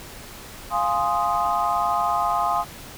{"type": "chord", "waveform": "sine", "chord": "F minor seventh", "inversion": "none", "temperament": "equal", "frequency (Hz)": [698.5, 830.6, 1046.5, 1244.5], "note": ["F5", "Ab5", "C6", "Eb6"], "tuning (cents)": [0, 0, 0, 0], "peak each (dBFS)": -25, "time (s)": [0.7, 2.65], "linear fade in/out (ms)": 50, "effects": ["pink hiss -40 dBFS RMS until 2.97 s"]}